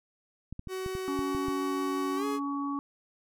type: clicks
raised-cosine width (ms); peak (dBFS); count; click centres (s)
5; -26; 8; 0.526 / 0.594 / 0.673 / 0.862 / 0.952 / 1.191 / 1.349 / 1.484
type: tone with pitch glide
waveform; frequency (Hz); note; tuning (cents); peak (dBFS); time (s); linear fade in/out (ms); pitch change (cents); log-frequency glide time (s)
45% pulse; 375.5 to 419.1; F#4 to G#4; +26 to +16; -33; 0.68-2.4; 50; +190; 2.16-2.25
type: harmonic tone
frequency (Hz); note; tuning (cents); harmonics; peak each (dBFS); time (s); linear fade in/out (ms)
281.6; C#4; +27; 1 / 3 / 4; -31 / -44 / -35; 1.08-2.79; 0
effects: none